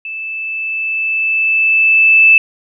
sine tone with level ramp, 2632 Hz, E7, 3 cents flat, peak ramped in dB -22 to -3 dBFS, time 0.05-2.38 s, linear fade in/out 2 ms, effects none

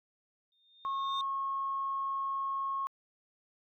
sine tone with exponential growth, 3646 Hz, A#7, 39 cents flat, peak -33 dBFS, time 0.52-1.21 s, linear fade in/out 1 ms, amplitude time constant 150 ms
sine tone, 1089 Hz, C#6, 31 cents flat, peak -31 dBFS, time 0.85-2.87 s, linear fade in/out 0 ms
effects tanh soft clip ceiling -23 dBFS

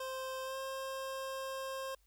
25% pulse tone with pitch glide, 523.3 to 532.8 Hz, C5 to C5, 0 to +31 cents, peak -35 dBFS, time 0-1.95 s, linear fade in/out 5 ms, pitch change +31 cents, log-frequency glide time 0.44-0.57 s, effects added 50 Hz sine -68 dBFS peak until 2.06 s + white hiss -75 dBFS RMS until 2.06 s

